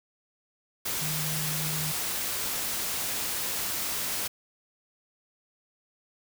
sine tone in noise, 154.2 Hz, D#3, 15 cents flat, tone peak -33 dBFS, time 1.01-1.92 s, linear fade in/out 10 ms, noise white, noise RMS -31 dBFS, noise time 0.85-4.28 s, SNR -5 dB, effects none

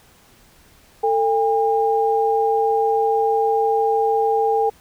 sine tone pair together, 446.7 / 807 Hz, A4 / G#5, +26 / -50 cents, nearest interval minor seventh, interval 1024 cents, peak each -18 dBFS, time 1.03-4.7 s, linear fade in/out 10 ms, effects pink hiss -52 dBFS RMS until 4.8 s

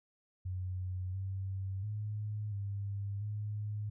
sine tone with pitch steps, 92.1 / 96.1 / 105.6 / 100.2 / 105 Hz, F#2 / G2 / G#2 / G2 / G#2, -7 / -34 / +29 / +38 / +19 cents, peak -35 dBFS, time 0.45-3.9 s, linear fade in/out 10 ms, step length 690 ms, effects none

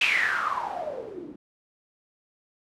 blue noise with low-pass filter sweep, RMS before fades -28 dBFS, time 0.01-1.36 s, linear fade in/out 5 ms, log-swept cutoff 2700 to 260 Hz, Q 9.2, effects none

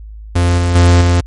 45% pulse tone with level steps, 87.31 Hz, F2, in tune, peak -9 / -11 / -5 / -8 dBFS, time 0.35-1.21 s, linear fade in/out 10 ms, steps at 0.58 / 0.75 / 1.01 s, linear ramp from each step 5 ms, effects added 53 Hz sine -28 dBFS peak until 1.26 s + MP3 48 kbps

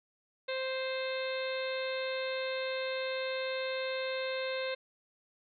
harmonic tone, 523.3 Hz, C5, in tune, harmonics 1 / 2 / 3 / 4 / 5 / 6 / 7 / 8, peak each -34 / -45 / -43 / -43 / -44 / -54 / -44 / -46 dBFS, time 0.48-4.75 s, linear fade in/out 10 ms, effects none

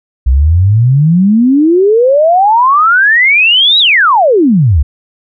sine exponential two-way sweep, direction up then down, 60.7 to 3939 to 63.9 Hz, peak -4 dBFS, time 0.26-4.83 s, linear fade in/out 10 ms, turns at 3.79 s, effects none

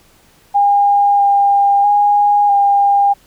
sine tone with pitch steps, 810 / 803 / 821 / 804 Hz, G#5 / G5 / G#5 / G5, -43 / +41 / -20 / +44 cents, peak -8 dBFS, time 0.54-3.14 s, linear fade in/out 20 ms, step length 650 ms, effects pink hiss -50 dBFS RMS until 3.26 s

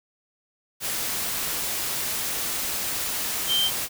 sine tone in noise, 3136 Hz, G7, in tune, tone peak -20 dBFS, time 3.47-3.71 s, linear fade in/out 50 ms, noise white, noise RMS -28 dBFS, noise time 0.8-3.89 s, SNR +5 dB, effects none

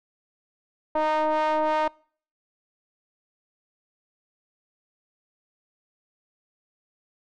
square ring-modulated tone, 154.1 Hz, D#3, 16 cents flat, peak -19 dBFS, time 0.95-1.88 s, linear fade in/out 5 ms, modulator 772 Hz, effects noise-tail reverb RT60 0.5 s tail -26 dB re dry + low-pass 3000 Hz 12 dB/octave

